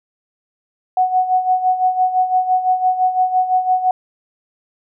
sine tone with tremolo, 740 Hz, F#5, in tune, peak -10 dBFS, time 0.97-3.91 s, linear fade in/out 2 ms, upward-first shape sine, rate 5.9 Hz, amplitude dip 70%, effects none

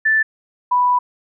sine tone pair in turn, 1760 / 987.8 Hz, A6 / B5, 0 / 0 cents, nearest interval minor seventh, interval 1000 cents, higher first, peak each -12 dBFS, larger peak neither, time 0.05-0.23 / 0.71-0.99 s, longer second, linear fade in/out 10 ms, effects none

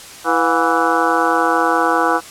harmonic tone with a mistuned harmonic, 164.81 Hz, E3, in tune, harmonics 2 / 3 / 4 / 5 / 6 / 7 / 8 / 9, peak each -21 / -21 / -21 / -21 / -21 / -21 / -21 / -21 dBFS, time 0.24-2.21 s, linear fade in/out 50 ms, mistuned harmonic 4, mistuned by +140 cents, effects white hiss -36 dBFS RMS until 2.3 s + low-pass 10000 Hz 12 dB/octave

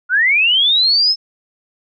sine linear sweep, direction up, 1391 to 5274 Hz, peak -10 dBFS, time 0.09-1.16 s, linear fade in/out 50 ms, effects none

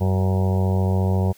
harmonic tone, 94.3 Hz, F#2, 33 cents sharp, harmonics 1 / 2 / 4 / 5 / 6 / 7 / 8 / 9 / 10, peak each -18 / -24 / -30 / -32 / -34 / -35 / -36 / -37 / -38 dBFS, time 0-1.33 s, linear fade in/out 20 ms, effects white hiss -53 dBFS RMS until 1.37 s

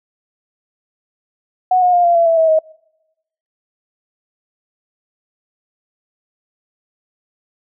sine tone with pitch steps, 737 / 721 / 705.3 / 690 / 675.1 / 660.4 / 646.1 / 632 Hz, F#5 / F#5 / F5 / F5 / E5 / E5 / E5 / D#5, -7 / -45 / +17 / -21 / +41 / +3 / -35 / +27 cents, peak -9 dBFS, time 1.71-2.59 s, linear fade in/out 5 ms, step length 110 ms, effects noise-tail reverb RT60 0.9 s tail -26 dB re dry

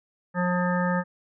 harmonic tone, 178.6 Hz, F3, 39 cents sharp, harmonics 1 / 3 / 5 / 7 / 9 / 10, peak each -24 / -29 / -31 / -32 / -34 / -34 dBFS, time 0.34-1.04 s, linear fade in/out 50 ms, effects none

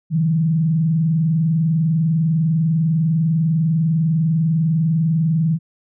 sine tone with vibrato, 160 Hz, D#3, 49 cents sharp, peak -14 dBFS, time 0.1-5.59 s, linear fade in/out 50 ms, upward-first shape triangle, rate 20 Hz, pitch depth 180 cents each way, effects none

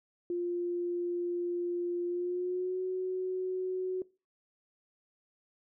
sine tone with pitch glide, 350 to 370.8 Hz, F4 to F#4, +4 to +4 cents, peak -30 dBFS, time 0.3-4.02 s, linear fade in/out 2 ms, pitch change +100 cents, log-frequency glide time 2.07-2.81 s, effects noise-tail reverb RT60 0.3 s tail -21 dB re dry

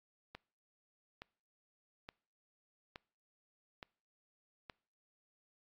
click train, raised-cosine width 0.3 ms, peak -30 dBFS, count 6, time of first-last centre 0.35-4.698 s, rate 1.15 Hz, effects noise-tail reverb RT60 0.5 s tail -25 dB re dry + AAC 48 kbps

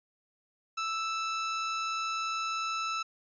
sawtooth tone, 1318.5 Hz, E6, in tune, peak -27 dBFS, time 0.77-3.03 s, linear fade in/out 10 ms, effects resampled to 16000 Hz

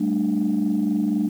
sine chord, G suspended second, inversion none, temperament equal with one note detuned, 196 / 220 / 296.9 Hz, G3 / A3 / D4, 0 / 0 / +19 cents, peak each -23 / -22 / -22 dBFS, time 0-1.29 s, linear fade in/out 10 ms, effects tanh soft clip ceiling -13 dBFS + 8-bit

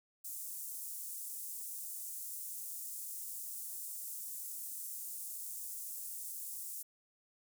pink high-pass noise, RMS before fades -44 dBFS, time 0.24-6.83 s, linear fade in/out 10 ms, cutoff 8100 Hz, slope 24 dB/octave, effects none

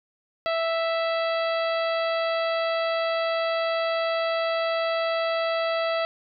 harmonic tone, 659.3 Hz, E5, in tune, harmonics 1 / 2 / 3 / 4 / 5 / 6 / 7, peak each -24 / -30 / -34 / -36 / -38 / -40 / -41 dBFS, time 0.46-6.05 s, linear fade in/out 0 ms, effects none

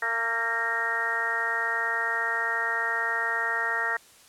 harmonic tone with a mistuned harmonic, 228.7 Hz, A#3, 33 cents flat, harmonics 2 / 3 / 4 / 5 / 6 / 7 / 8, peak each -39 / -37 / -35 / -39 / -32 / -33 / -27 dBFS, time 0.02-3.97 s, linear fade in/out 5 ms, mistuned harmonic 8, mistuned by +30 cents, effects white hiss -54 dBFS RMS until 4.28 s + low-pass 11000 Hz 12 dB/octave

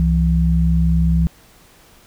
sine tone pair together, 66.2 / 166.81 Hz, C2 / E3, +21 / +21 cents, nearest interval octave + major third, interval 1600 cents, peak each -15 dBFS, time 0-1.27 s, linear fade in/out 0 ms, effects pink hiss -49 dBFS RMS until 2.06 s

